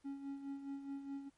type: tone with tremolo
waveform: triangle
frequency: 277.2 Hz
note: C#4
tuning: in tune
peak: -38 dBFS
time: 0.04-1.3 s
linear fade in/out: 20 ms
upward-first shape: sine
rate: 4.8 Hz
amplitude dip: 60%
effects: pink hiss -75 dBFS RMS until 1.37 s + MP3 48 kbps